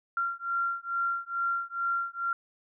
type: beating tone pair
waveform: sine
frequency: 1377 / 1379.3 Hz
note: F6 / F6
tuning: -25 / -22 cents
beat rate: 2.3 Hz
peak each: -31 dBFS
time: 0.17-2.33 s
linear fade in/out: 2 ms
effects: none